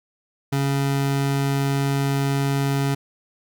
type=tone pair together; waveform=square; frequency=138.6 / 277.2 Hz; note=C#3 / C#4; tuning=0 / 0 cents; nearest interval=octave; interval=1200 cents; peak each=-21 / -27 dBFS; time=0.52-2.95 s; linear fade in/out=10 ms; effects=none